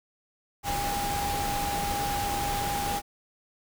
sine tone in noise, 810 Hz, G#5, 43 cents flat, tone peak -29 dBFS, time 0.63-3.02 s, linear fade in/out 50 ms, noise pink, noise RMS -32 dBFS, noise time 0.63-3.02 s, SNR 0 dB, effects none

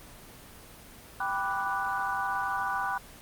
sine chord, G major seventh, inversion none, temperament equal, 784 / 987.8 / 1174.7 / 1480 Hz, G5 / B5 / D6 / F#6, 0 / 0 / 0 / 0 cents, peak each -33 dBFS, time 1.2-2.98 s, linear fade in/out 5 ms, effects pink hiss -49 dBFS RMS until 3.21 s + Opus 24 kbps

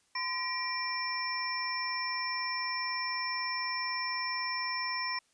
sine tone cluster, 1020 / 1916 / 2358 / 5390 Hz, C6 / A#6 / D7 / E8, -44 / +47 / +6 / +38 cents, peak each -36 / -38 / -39 / -36 dBFS, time 0.15-5.19 s, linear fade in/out 5 ms, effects white hiss -70 dBFS RMS until 5.33 s + resampled to 22050 Hz

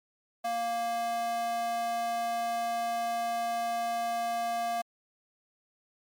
square tone with high-pass filter, 233.1 Hz, A#3, in tune, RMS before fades -31 dBFS, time 0.44-4.82 s, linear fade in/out 10 ms, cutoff 630 Hz, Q 3.9, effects MP3 96 kbps

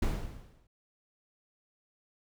brown noise with exponential decay, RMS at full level -26 dBFS, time 0.02-0.67 s, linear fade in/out 5 ms, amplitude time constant 140 ms, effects none

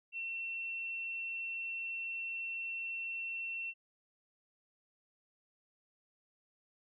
sine tone, 2706 Hz, E7, 45 cents sharp, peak -37 dBFS, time 0.12-3.74 s, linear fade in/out 50 ms, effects none

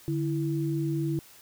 sine tone pair together, 146.8 / 329.8 Hz, D3 / E4, 0 / +1 cents, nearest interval octave + major second, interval 1401 cents, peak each -28 / -29 dBFS, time 0.08-1.19 s, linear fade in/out 0 ms, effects white hiss -53 dBFS RMS until 1.41 s

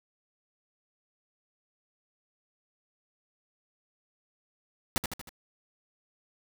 pink noise with echo, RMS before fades -27 dBFS, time 4.96-4.98 s, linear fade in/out 0 ms, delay 78 ms, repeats 4, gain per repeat -5 dB, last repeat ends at 5.292 s, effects none

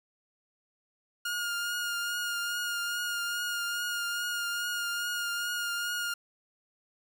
sawtooth tone with vibrato, 1421 Hz, F6, 30 cents sharp, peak -27 dBFS, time 1.25-6.14 s, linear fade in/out 5 ms, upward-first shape triangle, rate 2.4 Hz, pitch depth 26 cents each way, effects none

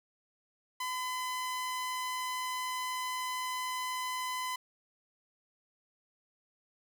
sawtooth tone, 1013 Hz, B5, 44 cents sharp, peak -30 dBFS, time 0.8-4.56 s, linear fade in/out 5 ms, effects none

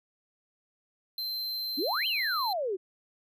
square tone, 4107 Hz, C8, 33 cents flat, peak -32 dBFS, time 1.18-2.53 s, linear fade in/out 2 ms
sine exponential two-way sweep, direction up then down, 246.9 to 3211 to 354.1 Hz, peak -28 dBFS, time 1.77-2.77 s, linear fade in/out 20 ms, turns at 2.07 s
effects none

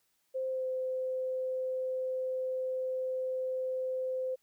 sine tone with pitch glide, 522 to 516 Hz, C5 to C5, -4 to -24 cents, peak -31 dBFS, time 0.34-4.36 s, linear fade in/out 20 ms, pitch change -20 cents, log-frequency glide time 0.49-0.66 s, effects white hiss -75 dBFS RMS until 4.42 s

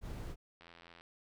brown noise, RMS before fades -42 dBFS, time 0.01-0.36 s, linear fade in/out 50 ms
click train, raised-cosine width 0.3 ms, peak -39 dBFS, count 35, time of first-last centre 0.61-1.01 s, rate 85.1 Hz
effects none

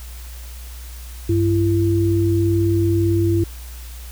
sine tone pair together, 98 / 337.3 Hz, G2 / E4, 0 / +40 cents, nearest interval octave + major sixth, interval 2140 cents, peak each -17 dBFS, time 1.29-3.44 s, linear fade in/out 5 ms, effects added 60 Hz sine -32 dBFS peak until 4.11 s + white hiss -42 dBFS RMS until 4.11 s

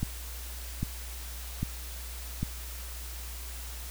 click train, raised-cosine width 5 ms, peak -16 dBFS, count 4, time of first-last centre 0.03-2.43 s, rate 1.25 Hz, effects added 60 Hz sine -39 dBFS peak until 3.9 s + white hiss -44 dBFS RMS until 3.9 s

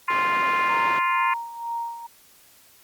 harmonic tone, 349.2 Hz, F4, in tune, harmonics 3 / 4 / 5 / 6 / 7 / 8, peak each -21 / -33 / -30 / -29 / -31 / -39 dBFS, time 0.08-1.34 s, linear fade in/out 5 ms
pink band-pass noise, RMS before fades -34 dBFS, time 0.1-0.99 s, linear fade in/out 2 ms, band 290 to 2500 Hz, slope 12 dB/octave
sine tone with tremolo, 932.3 Hz, A#5, in tune, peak -25 dBFS, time 0.69-2.07 s, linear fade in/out 10 ms, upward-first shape sine, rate 2.1 Hz, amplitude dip 70%
effects white hiss -54 dBFS RMS until 2.83 s + Opus 48 kbps

